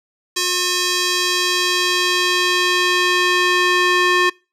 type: tone with band-pass filter sweep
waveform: square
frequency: 360 Hz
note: F#4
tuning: 47 cents flat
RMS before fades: -17 dBFS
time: 0.36-4.3 s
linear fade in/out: 10 ms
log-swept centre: 5600 to 2000 Hz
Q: 1
effects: noise-tail reverb RT60 0.3 s tail -25 dB re dry